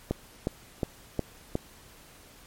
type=click train; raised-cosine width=2 ms; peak=-13 dBFS; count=5; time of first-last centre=0.11-1.554 s; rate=2.77 Hz; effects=pink hiss -53 dBFS RMS until 2.46 s + MP3 64 kbps